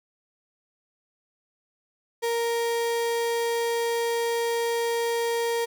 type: tone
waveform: 35% pulse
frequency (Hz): 466.2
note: A#4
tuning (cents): 0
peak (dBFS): -22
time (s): 2.22-5.66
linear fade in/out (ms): 20
effects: none